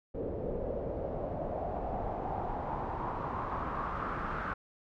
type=noise with low-pass filter sweep; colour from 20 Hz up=pink; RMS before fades=-36 dBFS; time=0.14-4.54 s; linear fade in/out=10 ms; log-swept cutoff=470 to 1400 Hz; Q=4; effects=none